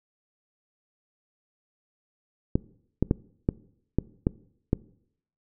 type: clicks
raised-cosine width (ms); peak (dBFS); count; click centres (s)
3; -8; 7; 2.555 / 3.026 / 3.111 / 3.489 / 3.986 / 4.269 / 4.731
effects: noise-tail reverb RT60 0.7 s tail -22 dB re dry